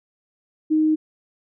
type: tone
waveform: sine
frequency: 311.1 Hz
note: D#4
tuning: in tune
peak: -15 dBFS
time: 0.7-0.96 s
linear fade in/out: 20 ms
effects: none